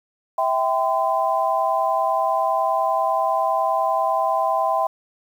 sine tone cluster, 653 / 783 / 1022 Hz, E5 / G5 / C6, -17 / -2 / -41 cents, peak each -22 dBFS, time 0.38-4.87 s, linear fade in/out 5 ms, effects 8-bit

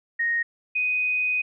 sine tone pair in turn, 1864.7 / 2496 Hz, A#6 / D#7, 0 / +5 cents, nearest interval perfect fourth, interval 505 cents, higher second, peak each -21 / -21 dBFS, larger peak neither, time 0.19-0.43 / 0.75-1.42 s, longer second, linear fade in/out 10 ms, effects none

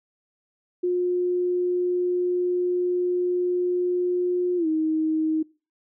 sine tone with pitch glide, 357.8 to 315.1 Hz, F4 to D#4, +42 to +22 cents, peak -20 dBFS, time 0.83-5.43 s, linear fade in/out 10 ms, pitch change -220 cents, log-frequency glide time 4.57-4.67 s, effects noise-tail reverb RT60 0.3 s tail -21 dB re dry

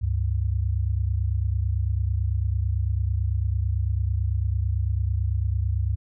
sine tone pair together, 70 / 99 Hz, C#2 / G2, +18 / +18 cents, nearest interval tritone, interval 600 cents, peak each -24 dBFS, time 0.01-5.96 s, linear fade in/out 20 ms, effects none

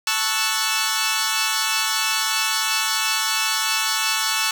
10% pulse chord, F# minor seventh, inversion first, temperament equal, 880 / 1108.7 / 1318.5 / 1480 Hz, A5 / C#6 / E6 / F#6, 0 / 0 / 0 / 0 cents, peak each -17 dBFS, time 0.07-4.51 s, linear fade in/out 2 ms, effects none

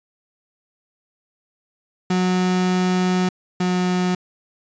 35% pulse tone pair in turn, 183 / 181.32 Hz, F#3 / F#3, -19 / -35 cents, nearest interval unison, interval 16 cents, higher first, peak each -15 / -16 dBFS, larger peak first, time 2.1-3.29 / 3.6-4.15 s, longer first, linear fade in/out 5 ms, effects resampled to 16000 Hz

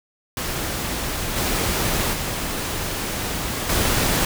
pink noise with level steps, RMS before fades -26 / -22 / -26 / -20 dBFS, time 0.37-4.25 s, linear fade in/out 2 ms, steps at 1.36 / 2.13 / 3.69 s, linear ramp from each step 5 ms, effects none

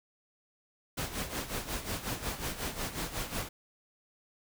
pink noise with tremolo, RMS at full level -34 dBFS, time 0.97-3.49 s, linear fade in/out 10 ms, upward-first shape sine, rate 5.5 Hz, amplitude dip 70%, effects none

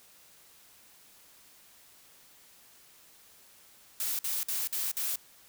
blue noise bursts, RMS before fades -32 dBFS, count 5, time 4-5.158 s, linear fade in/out 2 ms, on 190 ms, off 52 ms, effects white hiss -58 dBFS RMS until 5.48 s

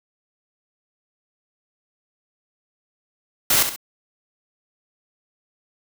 white noise with echo, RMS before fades -17 dBFS, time 3.5-3.63 s, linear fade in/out 5 ms, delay 66 ms, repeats 2, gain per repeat -8 dB, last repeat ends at 3.762 s, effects none

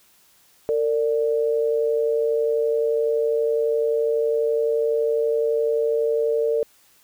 sine tone pair together, 455.4 / 587.3 Hz, A#4 / D5, -40 / 0 cents, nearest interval major third, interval 440 cents, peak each -19 / -25 dBFS, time 0.69-6.63 s, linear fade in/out 0 ms, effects white hiss -57 dBFS RMS until 7.03 s

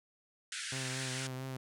pink band-pass noise, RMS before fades -41 dBFS, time 0.52-1.27 s, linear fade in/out 2 ms, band 1400 to 10000 Hz, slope 96 dB/octave
sawtooth tone with vibrato, 130.81 Hz, C3, in tune, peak -35 dBFS, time 0.72-1.57 s, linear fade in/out 5 ms, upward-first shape triangle, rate 4.4 Hz, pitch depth 34 cents each way
effects none

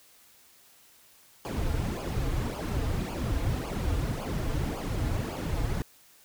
brown noise with flanger, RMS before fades -30 dBFS, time 1.45-5.82 s, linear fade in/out 0 ms, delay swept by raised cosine 0.51 to 5.41 ms, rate 1.8 Hz, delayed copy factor -0.8, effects white hiss -58 dBFS RMS until 6.24 s

